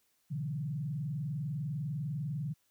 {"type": "tone with vibrato", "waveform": "sine", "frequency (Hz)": 145.7, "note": "D3", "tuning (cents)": -13, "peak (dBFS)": -33, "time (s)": [0.3, 2.54], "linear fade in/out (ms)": 20, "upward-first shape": "sine", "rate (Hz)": 20, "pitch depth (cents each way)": 270, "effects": ["white hiss -74 dBFS RMS until 2.7 s"]}